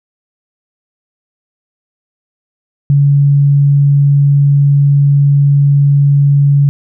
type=tone; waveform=sine; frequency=141.8 Hz; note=C#3; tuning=40 cents sharp; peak=-5 dBFS; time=2.9-6.69 s; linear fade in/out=0 ms; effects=none